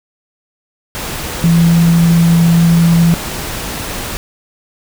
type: tone in noise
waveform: sine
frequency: 168.1 Hz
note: E3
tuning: 34 cents sharp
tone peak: -6 dBFS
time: 1.44-3.14 s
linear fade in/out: 0 ms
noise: pink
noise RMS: -22 dBFS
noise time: 0.95-4.17 s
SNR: +13 dB
effects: none